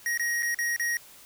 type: tone with dropouts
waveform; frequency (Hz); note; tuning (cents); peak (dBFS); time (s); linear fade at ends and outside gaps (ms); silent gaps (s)
square; 1886; A#6; +20; -26; 0.06-0.97; 1; 0.175-0.196 / 0.424-0.429 / 0.545-0.588 / 0.763-0.797
effects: white hiss -51 dBFS RMS until 1.25 s